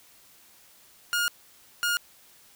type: tone bursts at uneven times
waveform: sawtooth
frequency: 1424 Hz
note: F6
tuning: 33 cents sharp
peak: -20 dBFS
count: 2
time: 1.13-1.28 / 1.83-1.97 s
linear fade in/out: 0 ms
effects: white hiss -56 dBFS RMS until 2.55 s